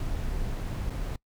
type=noise with dropouts; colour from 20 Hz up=brown; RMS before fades=-31 dBFS; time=0-1.16 s; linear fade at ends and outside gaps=2 ms; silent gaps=0.899-0.903 s; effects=noise-tail reverb RT60 0.1 s tail -23 dB re dry